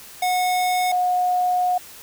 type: tone pair in turn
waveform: square / sine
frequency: 730 / 724.5 Hz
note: F#5 / F#5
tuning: -24 / -37 cents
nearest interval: unison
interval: 13 cents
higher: first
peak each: -19 / -17 dBFS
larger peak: second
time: 0.22-0.92 / 0.92-1.78 s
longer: second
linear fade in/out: 5 ms
effects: white hiss -42 dBFS RMS until 2.02 s